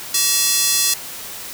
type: tone with high-pass filter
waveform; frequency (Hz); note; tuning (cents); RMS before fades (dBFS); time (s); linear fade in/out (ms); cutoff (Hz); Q
square; 380; F#4; +46; -17; 0.14-0.94; 5; 5200; 1
effects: white hiss -32 dBFS RMS until 1.53 s